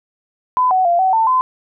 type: tone with pitch steps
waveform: sine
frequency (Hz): 1007 / 747 / 691 / 756 / 894 / 1023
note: B5 / F#5 / F5 / F#5 / A5 / C6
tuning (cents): +33 / +16 / -19 / +37 / +27 / -39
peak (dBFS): -11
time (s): 0.57-1.41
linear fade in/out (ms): 0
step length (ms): 140
effects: none